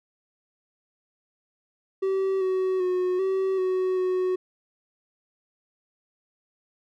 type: tone with pitch steps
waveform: triangle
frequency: 384.4 / 375 / 364.8 / 381.9 / 372 / 368.8 Hz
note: G4 / F#4 / F#4 / G4 / F#4 / F#4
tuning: -34 / +23 / -24 / -45 / +9 / -6 cents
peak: -20 dBFS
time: 2.02-4.36 s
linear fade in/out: 10 ms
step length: 390 ms
effects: none